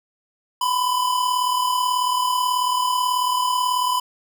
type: tone pair together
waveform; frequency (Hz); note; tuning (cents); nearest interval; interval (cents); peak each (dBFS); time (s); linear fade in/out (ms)
square; 995 / 1033.3; B5 / C6; +13 / -22; minor second; 65; -20 / -27; 0.61-4; 5
effects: none